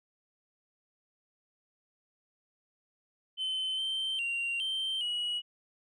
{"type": "tone with pitch steps", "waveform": "sine", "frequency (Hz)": [3063, 3117, 2764, 3127, 2915], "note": ["G7", "G7", "F7", "G7", "F#7"], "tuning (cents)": [-41, -11, -19, -5, -26], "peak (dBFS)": -28, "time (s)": [3.37, 5.42], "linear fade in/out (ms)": 50, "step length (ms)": 410, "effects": ["tanh soft clip ceiling -29 dBFS"]}